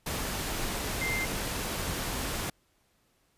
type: tone in noise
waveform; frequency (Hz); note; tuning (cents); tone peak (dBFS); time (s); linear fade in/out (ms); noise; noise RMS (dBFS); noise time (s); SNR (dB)
sine; 2093; C7; 0; -30; 1.01-1.25; 5; pink; -33; 0.06-2.5; 0
effects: pink hiss -70 dBFS RMS until 3.37 s + resampled to 32000 Hz